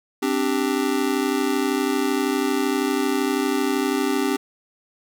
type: chord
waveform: square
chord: C suspended second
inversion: none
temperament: just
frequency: 261.6 / 294.3 / 392.4 Hz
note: C4 / D4 / G4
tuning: 0 / +4 / +2 cents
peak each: -25 dBFS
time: 0.22-4.37 s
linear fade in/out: 10 ms
effects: none